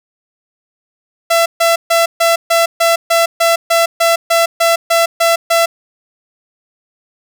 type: tone bursts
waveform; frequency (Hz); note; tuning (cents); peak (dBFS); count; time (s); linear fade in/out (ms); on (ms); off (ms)
sawtooth; 671; E5; +31; -5; 15; 1.3-5.66; 10; 160; 140
effects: none